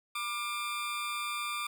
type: tone with amplitude modulation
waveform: 20% pulse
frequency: 1191 Hz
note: D6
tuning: 24 cents sharp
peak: -26 dBFS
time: 0.15-1.67 s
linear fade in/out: 5 ms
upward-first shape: sine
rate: 216 Hz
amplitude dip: 50%
effects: none